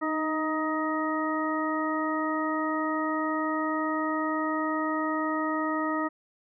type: harmonic tone with a mistuned harmonic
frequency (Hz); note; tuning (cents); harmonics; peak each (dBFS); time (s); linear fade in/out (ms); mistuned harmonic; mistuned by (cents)
313.9; D#4; +15; 1 / 2 / 3 / 4 / 6; -29 / -34 / -35 / -31 / -36; 0.01-6.09; 20; 1; -22
effects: none